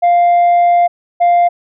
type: tone pair in turn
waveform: sine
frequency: 698.5 / 698.5 Hz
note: F5 / F5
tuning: 0 / 0 cents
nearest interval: unison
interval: 0 cents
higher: neither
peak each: -4 dBFS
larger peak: neither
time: 0.02-0.88 / 1.2-1.49 s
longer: first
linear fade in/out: 20 ms
effects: tanh soft clip ceiling -6 dBFS